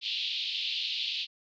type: band-pass noise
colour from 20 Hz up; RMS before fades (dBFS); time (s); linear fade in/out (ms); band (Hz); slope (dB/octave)
white; -33; 0.01-1.27; 50; 2700 to 4200; 48
effects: none